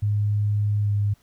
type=tone with pitch glide; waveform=sine; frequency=103.83 to 102.46 Hz; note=G#2 to G#2; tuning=0 to -23 cents; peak=-19 dBFS; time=0.02-1.14 s; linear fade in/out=10 ms; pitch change=-23 cents; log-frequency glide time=0.81-0.91 s; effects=pink hiss -62 dBFS RMS until 1.22 s